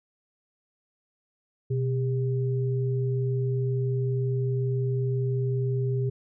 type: tone pair together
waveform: sine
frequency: 126.2 / 400.7 Hz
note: B2 / G4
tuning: +38 / +38 cents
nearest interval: octave + minor sixth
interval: 2000 cents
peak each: -24 / -31 dBFS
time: 1.7-6.1 s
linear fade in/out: 10 ms
effects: none